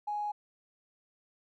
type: tone with tanh clipping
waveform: triangle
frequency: 833 Hz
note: G#5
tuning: 5 cents sharp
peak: -31 dBFS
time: 0.07-0.32 s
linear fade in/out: 10 ms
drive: 2 dB
effects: none